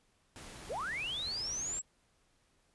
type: noise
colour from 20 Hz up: pink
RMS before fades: -49 dBFS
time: 0.36-1.79 s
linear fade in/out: 0 ms
type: linear sweep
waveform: sine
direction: up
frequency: 349.2 to 7740 Hz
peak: -35 dBFS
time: 0.69-1.82 s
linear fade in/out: 20 ms
effects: pink hiss -72 dBFS RMS until 2.74 s + resampled to 24000 Hz